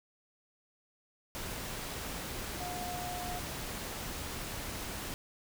sine tone in noise, 716 Hz, F5, 43 cents sharp, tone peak -39 dBFS, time 2.6-3.39 s, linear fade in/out 0 ms, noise pink, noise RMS -40 dBFS, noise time 1.35-5.14 s, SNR -2 dB, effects none

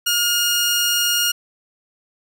15% pulse tone pair together, 1423 / 2846 Hz, F6 / F7, +32 / +32 cents, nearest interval octave, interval 1200 cents, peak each -14 dBFS, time 0.06-1.32 s, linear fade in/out 10 ms, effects none

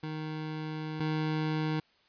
25% pulse tone pair in turn, 155.56 / 155.56 Hz, D#3 / D#3, 0 / 0 cents, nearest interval unison, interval 0 cents, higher neither, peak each -31 / -25 dBFS, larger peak second, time 0.03-1 / 1-1.8 s, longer first, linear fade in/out 5 ms, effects white hiss -66 dBFS RMS until 2.08 s + resampled to 11025 Hz

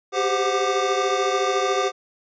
square tone cluster, 386.5 / 400.3 / 518 / 735 / 1192 Hz, G4 / G4 / C5 / F#5 / D6, -24 / +36 / -17 / -12 / +25 cents, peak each -27 dBFS, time 0.12-1.92 s, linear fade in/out 50 ms, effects resampled to 16000 Hz

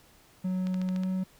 triangle tone with pitch glide, 185 to 186.83 Hz, F#3 to F#3, 0 to +17 cents, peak -25 dBFS, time 0.44-1.24 s, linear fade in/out 10 ms, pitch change +17 cents, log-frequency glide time 0.93-1.08 s
click train, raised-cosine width 0.2 ms, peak -26 dBFS, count 6, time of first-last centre 0.67-1.035 s, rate 13.7 Hz
effects pink hiss -59 dBFS RMS until 1.39 s

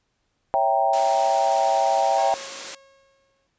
sine chord, C# diminished seventh, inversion none, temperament equal, 554.4 / 659.3 / 784 / 932.3 Hz, C#5 / E5 / G5 / Bb5, 0 / 0 / 0 / 0 cents, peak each -26 / -23 / -20 / -26 dBFS, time 0.54-2.34 s, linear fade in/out 0 ms
white high-pass noise, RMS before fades -33 dBFS, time 0.93-2.75 s, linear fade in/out 5 ms, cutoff 270 Hz, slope 12 dB/octave
sawtooth tone with exponential decay, 545 Hz, C#5, 29 cents flat, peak -27 dBFS, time 2.18-3.47 s, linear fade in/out 1 ms, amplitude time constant 280 ms
effects pink hiss -72 dBFS RMS until 3.58 s + resampled to 16000 Hz

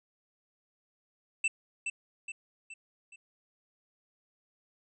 square tone with echo, 2665 Hz, E7, 18 cents sharp, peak -26 dBFS, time 1.44-1.48 s, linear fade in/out 5 ms, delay 420 ms, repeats 4, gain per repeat -6 dB, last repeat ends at 3.16 s, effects resampled to 22050 Hz

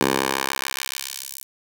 10% pulse tone with high-pass filter sweep, 67 Hz, C2, 42 cents sharp, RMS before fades -26 dBFS, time 0.01-1.44 s, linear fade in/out 0 ms, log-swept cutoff 290 to 9600 Hz, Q 0.72, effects 7-bit

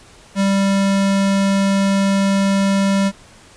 square tone, 196.3 Hz, G3, 3 cents sharp, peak -14 dBFS, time 0.35-3.12 s, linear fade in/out 50 ms, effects pink hiss -45 dBFS RMS until 3.56 s + resampled to 22050 Hz

